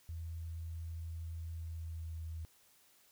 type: tone with pitch glide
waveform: sine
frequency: 82.4 to 80.89 Hz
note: E2 to E2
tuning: 0 to -32 cents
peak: -40 dBFS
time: 0.09-2.45 s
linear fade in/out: 0 ms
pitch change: -32 cents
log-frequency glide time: 1.51-2.29 s
effects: white hiss -67 dBFS RMS until 3.11 s